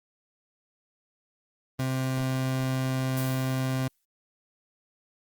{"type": "tone", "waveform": "30% pulse", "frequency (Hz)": 130.81, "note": "C3", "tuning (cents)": 0, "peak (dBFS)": -23, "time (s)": [1.79, 3.88], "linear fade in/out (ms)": 5}
{"type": "noise with exponential decay", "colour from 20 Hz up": "blue", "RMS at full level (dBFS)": -36, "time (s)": [3.17, 4.05], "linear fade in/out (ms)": 2, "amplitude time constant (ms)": 190}
{"effects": ["Opus 32 kbps"]}